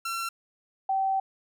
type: tone pair in turn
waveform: sawtooth / sine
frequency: 1356 / 772.1 Hz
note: E6 / G5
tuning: +49 / -26 cents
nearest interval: minor seventh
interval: 975 cents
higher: first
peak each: -26 / -23 dBFS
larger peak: second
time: 0.05-0.29 / 0.89-1.2 s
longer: second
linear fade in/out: 5 ms
effects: none